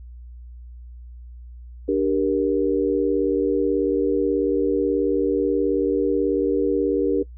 sine chord, G minor, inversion second, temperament just, 294 / 392 / 470.4 Hz, D4 / G4 / Bb4, +2 / 0 / +16 cents, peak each -22 dBFS, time 1.88-7.23 s, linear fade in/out 10 ms, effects noise-tail reverb RT60 0.1 s tail -20 dB re dry + added 60 Hz sine -37 dBFS peak until 7.37 s

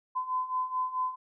sine beating tone pair, 1016 / 1020.6 Hz, B5 / C6, +49 / -43 cents, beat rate 4.6 Hz, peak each -34 / -30 dBFS, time 0.15-1.16 s, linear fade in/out 20 ms, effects none

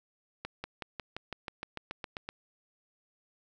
accelerating click train, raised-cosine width 0.3 ms, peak -21 dBFS, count 13, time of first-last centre 0.45-2.29 s, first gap 190 ms, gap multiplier 0.96, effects none

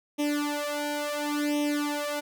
sawtooth tone with flanger, 293.7 Hz, D4, in tune, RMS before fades -29 dBFS, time 0.18-2.21 s, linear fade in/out 20 ms, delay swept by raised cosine 0.33 to 2.13 ms, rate 0.71 Hz, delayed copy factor +1, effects none

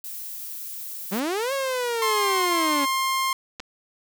violet noise, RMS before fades -35 dBFS, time 0.04-1.2 s, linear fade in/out 2 ms
sawtooth linear two-way sweep, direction up then down, 178.8 to 554.4 to 273.6 Hz, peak -20 dBFS, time 1.11-2.86 s, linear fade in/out 20 ms, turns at 1.53 s
sawtooth tone, 1060 Hz, C6, 22 cents sharp, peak -18 dBFS, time 2.02-3.33 s, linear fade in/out 2 ms
clicks, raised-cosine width 0.2 ms, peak -18 dBFS, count 2, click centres 3.598 / 3.602 s
effects none

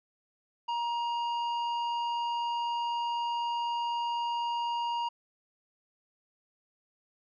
sine tone with hard clipping, 944 Hz, A#5, 22 cents sharp, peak -31 dBFS, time 0.68-5.09 s, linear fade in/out 10 ms, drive 10 dB, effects low-pass 5000 Hz 12 dB/octave

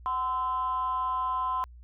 sine tone with amplitude modulation, 1029 Hz, C6, 29 cents flat, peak -22 dBFS, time 0.06-1.64 s, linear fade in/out 0 ms, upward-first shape sine, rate 283 Hz, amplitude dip 75%, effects tanh soft clip ceiling -20 dBFS + added 60 Hz sine -46 dBFS peak until 1.83 s

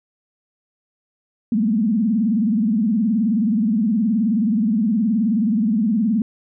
sine tone with vibrato, 217.5 Hz, A3, 20 cents flat, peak -15 dBFS, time 1.52-6.22 s, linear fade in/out 2 ms, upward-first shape sine, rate 19 Hz, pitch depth 180 cents each way, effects none

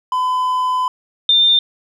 triangle / sine tone pair in turn, 1011 / 3603 Hz, B5 / A7, +40 / +40 cents, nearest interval octave + minor seventh, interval 2200 cents, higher second, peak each -13 / -9 dBFS, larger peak second, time 0.12-0.88 / 1.29-1.59 s, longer first, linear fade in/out 2 ms, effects none

